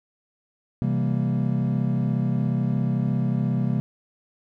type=chord; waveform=triangle; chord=C dominant seventh; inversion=none; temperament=equal; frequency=130.81 / 164.81 / 196 / 233.1 Hz; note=C3 / E3 / G3 / Bb3; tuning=0 / 0 / 0 / 0 cents; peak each=-22 / -26 / -25 / -26 dBFS; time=0.82-3.8 s; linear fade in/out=0 ms; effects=none

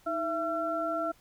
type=tone cluster; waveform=sine; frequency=316.4 / 669 / 1354 Hz; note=D#4 / E5 / E6; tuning=+29 / +25 / +46 cents; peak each=-36 / -31 / -33 dBFS; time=0.06-1.12 s; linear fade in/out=10 ms; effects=pink hiss -62 dBFS RMS until 1.2 s

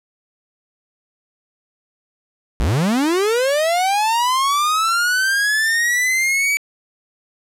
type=linear sweep; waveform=45% pulse; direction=up; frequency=45.04 to 2300 Hz; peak=-15 dBFS; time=2.6-6.57 s; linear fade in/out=0 ms; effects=low-pass 12000 Hz 12 dB/octave

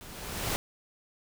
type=noise with level ramp; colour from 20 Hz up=pink; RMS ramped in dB=-48 to -29 dBFS; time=0.01-0.56 s; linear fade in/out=0 ms; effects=none

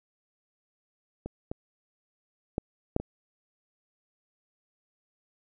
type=clicks; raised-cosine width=2 ms; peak=-22 / -20 / -14 / -10 / -21 dBFS; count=5; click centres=1.26 / 1.515 / 2.581 / 2.964 / 3 s; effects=none

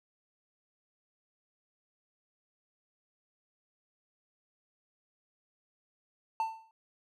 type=tone with exponential decay; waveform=triangle; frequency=892 Hz; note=A5; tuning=23 cents sharp; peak=-24 dBFS; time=6.4-6.71 s; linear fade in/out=1 ms; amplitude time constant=67 ms; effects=none

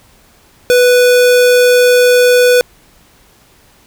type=tone; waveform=square; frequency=493.9 Hz; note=B4; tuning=in tune; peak=-6 dBFS; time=0.7-2.61 s; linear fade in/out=0 ms; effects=pink hiss -47 dBFS RMS until 3.86 s

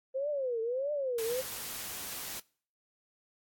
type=tone with vibrato; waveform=sine; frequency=516 Hz; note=C5; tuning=24 cents flat; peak=-30 dBFS; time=0.14-1.42 s; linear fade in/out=20 ms; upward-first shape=triangle; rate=1.6 Hz; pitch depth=270 cents each way
type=noise; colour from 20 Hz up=white; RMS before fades=-40 dBFS; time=1.18-2.4 s; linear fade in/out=5 ms
effects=noise-tail reverb RT60 0.5 s tail -25 dB re dry + AAC 64 kbps

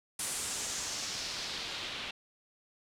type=noise with low-pass filter sweep; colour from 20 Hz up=white; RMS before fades=-38 dBFS; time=0.19-2.11 s; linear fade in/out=5 ms; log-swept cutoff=9600 to 3100 Hz; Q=2; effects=none

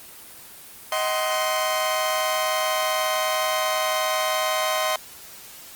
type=chord; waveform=sawtooth; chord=C diminished; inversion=first; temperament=just; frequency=627.9 / 753.5 / 1046.5 Hz; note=Eb5 / Gb5 / C6; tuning=+16 / +31 / 0 cents; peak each=-21 / -25 / -22 dBFS; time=0.92-4.96 s; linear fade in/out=2 ms; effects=white hiss -43 dBFS RMS until 5.75 s + Opus 24 kbps

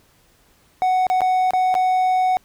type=tone with dropouts; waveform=triangle; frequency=742 Hz; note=F#5; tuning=5 cents sharp; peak=-13 dBFS; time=0.82-2.37 s; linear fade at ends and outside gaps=0 ms; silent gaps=1.068-1.1 / 1.207-1.217 / 1.507-1.535 / 1.742-1.751 s; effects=pink hiss -57 dBFS RMS until 2.44 s

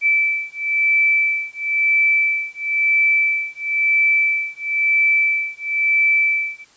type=beating tone pair; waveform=sine; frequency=2320 / 2320.99 Hz; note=D7 / D7; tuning=-22 / -21 cents; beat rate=0.99 Hz; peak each=-18 / -18 dBFS; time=0.01-6.65 s; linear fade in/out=50 ms; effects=white hiss -52 dBFS RMS until 6.76 s + resampled to 16000 Hz

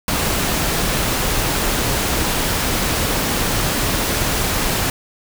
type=noise; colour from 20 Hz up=pink; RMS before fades=-19 dBFS; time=0.08-4.9 s; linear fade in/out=2 ms; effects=none

